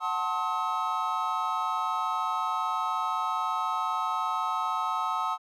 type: chord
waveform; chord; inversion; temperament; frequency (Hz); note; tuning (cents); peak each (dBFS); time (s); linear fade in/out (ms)
triangle; F# diminished seventh; none; just; 740 / 888 / 1065.6 / 1278.7; F#5 / A5 / C6 / Eb6; 0 / +16 / +31 / +47; -33 / -31 / -31 / -28; 0-5.38; 50
effects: none